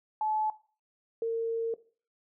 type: tone pair in turn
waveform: sine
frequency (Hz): 862 / 456.6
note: A5 / A#4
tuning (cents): -36 / -36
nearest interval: major seventh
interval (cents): 1100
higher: first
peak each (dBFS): -27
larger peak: neither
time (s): 0.21-0.5 / 1.22-1.74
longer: second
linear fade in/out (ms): 2
effects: noise-tail reverb RT60 0.4 s tail -18 dB re dry